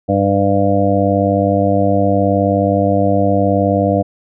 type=harmonic tone; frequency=99.2 Hz; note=G2; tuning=21 cents sharp; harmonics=1 / 2 / 3 / 5 / 6 / 7; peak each=-18 / -18 / -18 / -18 / -18 / -18 dBFS; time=0.08-4.03 s; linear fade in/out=20 ms; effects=none